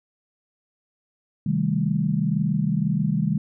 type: chord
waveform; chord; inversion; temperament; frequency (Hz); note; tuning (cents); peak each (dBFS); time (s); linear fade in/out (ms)
sine; A half-diminished seventh; first; just; 132 / 158.4 / 198 / 220; C3 / Eb3 / G3 / A3; +16 / +31 / +18 / 0; -28 / -23 / -24 / -29; 1.46-3.38; 5
effects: none